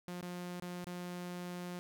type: tone with dropouts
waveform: sawtooth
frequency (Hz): 177.6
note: F3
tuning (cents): +29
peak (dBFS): -37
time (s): 0.08-1.79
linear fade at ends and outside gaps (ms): 0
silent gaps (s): 0.211-0.227 / 0.599-0.623 / 0.843-0.869
effects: none